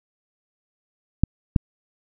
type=clicks; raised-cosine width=5 ms; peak=-3 dBFS; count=2; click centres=1.236 / 1.562 s; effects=none